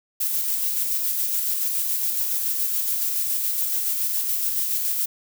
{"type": "noise with tremolo", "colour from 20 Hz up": "violet", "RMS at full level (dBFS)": -23, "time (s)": [0.2, 5.06], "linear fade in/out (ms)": 10, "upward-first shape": "square", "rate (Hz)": 7.1, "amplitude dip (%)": 25, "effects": []}